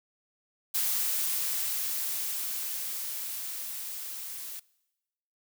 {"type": "noise with level ramp", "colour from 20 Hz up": "blue", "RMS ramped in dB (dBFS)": [-28, -40], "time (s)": [0.74, 4.6], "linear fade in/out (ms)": 10, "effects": ["noise-tail reverb RT60 1.0 s tail -23 dB re dry"]}